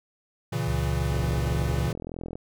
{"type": "chord", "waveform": "square", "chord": "A# diminished", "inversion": "none", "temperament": "equal", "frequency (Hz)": [116.54, 138.59, 164.81], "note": ["A#2", "C#3", "E3"], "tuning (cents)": [0, 0, 0], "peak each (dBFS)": [-30, -31, -32], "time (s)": [0.52, 1.93], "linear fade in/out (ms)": 10}
{"type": "tone with pitch glide", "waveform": "sine", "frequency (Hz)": [69.3, 70.15], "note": ["C#2", "C#2"], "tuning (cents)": [0, 21], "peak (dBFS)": -27, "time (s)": [0.67, 1.88], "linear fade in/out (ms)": 10, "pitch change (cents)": 21, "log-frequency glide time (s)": [1.51, 1.59]}
{"type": "click train", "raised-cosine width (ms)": 2, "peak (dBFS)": -22, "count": 53, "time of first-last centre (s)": [1.12, 2.355], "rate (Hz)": 42.1}
{"effects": []}